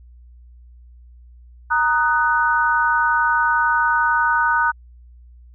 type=chord; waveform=sine; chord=D# minor; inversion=second; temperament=just; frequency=933.4 / 1244.5 / 1493.4 Hz; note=A#5 / D#6 / F#6; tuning=+2 / 0 / +16 cents; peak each=-19 / -21 / -18 dBFS; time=1.7-4.72 s; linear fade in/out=20 ms; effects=added 60 Hz sine -42 dBFS peak until 5.54 s